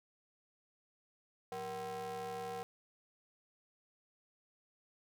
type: ring-modulated tone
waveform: square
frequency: 144.7 Hz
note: D3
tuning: 25 cents flat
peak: -38 dBFS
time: 1.52-2.63 s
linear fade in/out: 0 ms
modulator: 615 Hz
effects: none